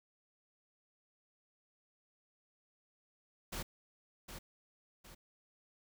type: noise with echo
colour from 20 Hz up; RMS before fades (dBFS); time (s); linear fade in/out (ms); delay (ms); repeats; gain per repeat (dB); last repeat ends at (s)
pink; -41; 3.52-3.63; 10; 760; 2; -7; 5.15
effects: none